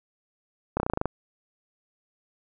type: slowing click train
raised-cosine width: 1 ms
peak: -11 dBFS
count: 9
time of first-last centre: 0.77-1.056 s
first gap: 30 ms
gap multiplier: 1.05
effects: none